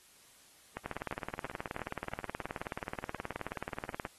two click trains, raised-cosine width 0.5 ms, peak -22 / -24 dBFS, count 61 / 5, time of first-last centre 0.86-4.051 / 0.77-2.135 s, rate 18.8 / 2.93 Hz, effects white hiss -61 dBFS RMS until 4.18 s + AAC 32 kbps

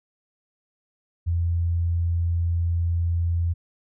sine tone, 85.1 Hz, F2, 44 cents flat, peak -20 dBFS, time 1.26-3.54 s, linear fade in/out 20 ms, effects none

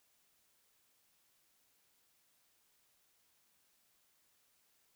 silence, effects white hiss -74 dBFS RMS until 4.95 s

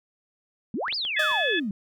sine exponential two-way sweep, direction up then down, 185 to 5210 to 185 Hz, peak -26 dBFS, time 0.74-1.71 s, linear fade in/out 2 ms, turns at 0.95 s
clicks, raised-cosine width 0.3 ms, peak -24 dBFS, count 4, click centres 0.882 / 0.926 / 1.051 / 1.315 s
harmonic tone, 859 Hz, A5, 42 cents flat, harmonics 2 / 3 / 4, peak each -25 / -31 / -28 dBFS, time 1.16-1.6 s, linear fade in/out 10 ms
sawtooth tone with exponential decay, 620 Hz, D#5, 6 cents flat, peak -22 dBFS, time 1.19-1.7 s, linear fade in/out 5 ms, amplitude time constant 110 ms
effects none

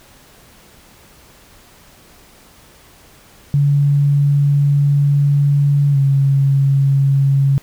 sine tone with pitch glide, 142.7 to 137.84 Hz, D3 to C#3, -49 to -9 cents, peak -10 dBFS, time 3.54-7.58 s, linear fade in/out 0 ms, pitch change -60 cents, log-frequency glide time 5.92-5.97 s, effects pink hiss -46 dBFS RMS until 7.62 s

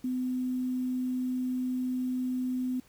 sine tone with quantisation, 253.6 Hz, B3, 46 cents sharp, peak -28 dBFS, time 0.04-2.8 s, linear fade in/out 5 ms, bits 9, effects pink hiss -61 dBFS RMS until 2.88 s

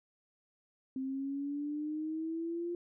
sine exponential sweep, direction up, 261.6 to 349.2 Hz, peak -34 dBFS, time 0.96-2.75 s, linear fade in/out 2 ms, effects none

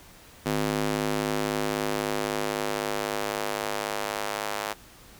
square tone with high-pass filter sweep, 51.91 Hz, G#1, in tune, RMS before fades -29 dBFS, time 0.45-4.74 s, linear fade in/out 20 ms, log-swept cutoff 220 to 710 Hz, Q 1, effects pink hiss -51 dBFS RMS until 5.19 s

